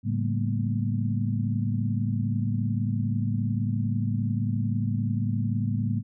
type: tone cluster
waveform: sine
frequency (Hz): 108 / 139.3 / 194.2 / 220.4 / 237.9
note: A2 / C#3 / G3 / A3 / A#3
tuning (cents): -32 / +9 / -16 / +3 / +35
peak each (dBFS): -26 / -32 / -32 / -34 / -32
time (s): 0.03-6.03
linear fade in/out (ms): 50
effects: none